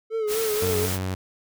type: tone with vibrato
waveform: triangle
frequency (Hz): 435.1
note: A4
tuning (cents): -19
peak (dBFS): -21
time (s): 0.1-0.89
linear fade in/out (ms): 50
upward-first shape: sine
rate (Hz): 4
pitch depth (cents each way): 63
type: noise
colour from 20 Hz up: white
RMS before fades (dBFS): -30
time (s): 0.27-0.99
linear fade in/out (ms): 50
type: tone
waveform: sawtooth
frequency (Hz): 93.5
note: F#2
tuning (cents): +19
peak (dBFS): -22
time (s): 0.62-1.15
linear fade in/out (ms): 5
effects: none